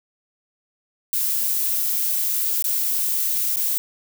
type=noise with dropouts; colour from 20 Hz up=violet; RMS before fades=-22 dBFS; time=1.13-3.78 s; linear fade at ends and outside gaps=0 ms; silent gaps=2.624-2.642 / 3.559-3.569 s; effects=none